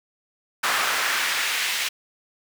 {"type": "noise with high-pass filter sweep", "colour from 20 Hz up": "brown", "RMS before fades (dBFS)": -24, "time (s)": [0.63, 1.89], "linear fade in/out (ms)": 10, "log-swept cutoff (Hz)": [1300, 2600], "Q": 1.2, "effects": []}